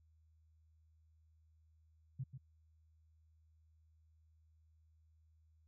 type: tone with echo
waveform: sine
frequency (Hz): 131.1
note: C3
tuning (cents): +4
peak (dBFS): -38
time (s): 2.19-2.24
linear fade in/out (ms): 10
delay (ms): 140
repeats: 1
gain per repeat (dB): -8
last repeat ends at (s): 2.38
effects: added 79 Hz sine -67 dBFS peak until 5.67 s